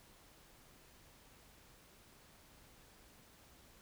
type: silence
effects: pink hiss -63 dBFS RMS until 3.81 s